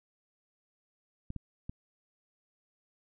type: clicks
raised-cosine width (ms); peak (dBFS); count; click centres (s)
5; -26; 3; 1.304 / 1.363 / 1.695
effects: none